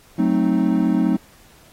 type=chord; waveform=triangle; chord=F# diminished seventh; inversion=none; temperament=equal; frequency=185 / 220 / 261.6 / 311.1 Hz; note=F#3 / A3 / C4 / Eb4; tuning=0 / 0 / 0 / 0 cents; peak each=-19 dBFS; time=0.18-1.17 s; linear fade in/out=10 ms; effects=pink hiss -51 dBFS RMS until 1.72 s + AAC 48 kbps